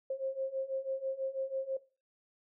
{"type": "beating tone pair", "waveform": "sine", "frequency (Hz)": [530, 536.1], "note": ["C5", "C5"], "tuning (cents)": [22, 42], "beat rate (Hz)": 6.1, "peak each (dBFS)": [-38, -35], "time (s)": [0.1, 1.77], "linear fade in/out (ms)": 5, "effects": ["noise-tail reverb RT60 0.3 s tail -17 dB re dry"]}